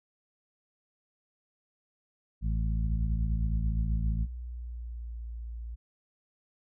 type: harmonic tone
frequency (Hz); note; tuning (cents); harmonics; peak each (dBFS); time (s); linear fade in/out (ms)
55; A1; 0; 1 / 2 / 3 / 4; -27 / -35 / -36 / -42; 2.41-4.27; 50
type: tone with pitch glide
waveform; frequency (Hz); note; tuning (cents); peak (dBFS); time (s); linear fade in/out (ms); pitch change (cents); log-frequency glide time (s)
sine; 65.4 to 57.6; C2 to A#1; 0 to -20; -36; 2.83-5.76; 20; -220; 3.09-5.19
effects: none